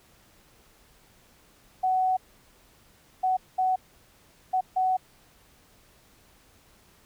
sine tone bursts at uneven times, 747 Hz, F#5, 16 cents sharp, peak -21 dBFS, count 5, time 1.83-2.17 / 3.23-3.37 / 3.58-3.76 / 4.53-4.61 / 4.76-4.97 s, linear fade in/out 10 ms, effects pink hiss -59 dBFS RMS until 7.05 s

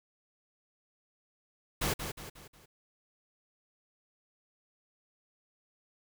pink noise with echo, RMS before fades -31 dBFS, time 1.81-1.94 s, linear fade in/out 10 ms, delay 180 ms, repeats 4, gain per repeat -7 dB, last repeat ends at 2.66 s, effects none

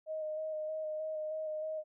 sine tone with vibrato, 622.3 Hz, D#5, in tune, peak -35 dBFS, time 0.06-1.84 s, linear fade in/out 50 ms, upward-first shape square, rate 3.2 Hz, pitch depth 15 cents each way, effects none

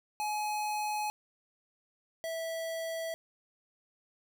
square tone pair in turn, 844 / 655 Hz, G#5 / E5, +28 / -11 cents, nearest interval major third, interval 439 cents, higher first, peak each -32 / -35 dBFS, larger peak first, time 0.2-1.1 / 2.24-3.14 s, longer neither, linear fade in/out 0 ms, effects none

